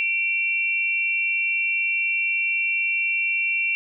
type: tone pair together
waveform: sine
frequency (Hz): 2349 / 2725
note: D7 / F7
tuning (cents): 0 / -43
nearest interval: minor third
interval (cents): 257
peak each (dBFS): -23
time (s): 0-3.75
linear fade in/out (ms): 0
effects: none